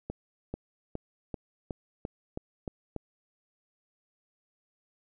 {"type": "accelerating click train", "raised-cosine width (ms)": 2, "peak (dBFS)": -21, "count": 9, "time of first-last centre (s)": [0.1, 2.963], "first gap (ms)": 440, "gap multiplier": 0.94, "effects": []}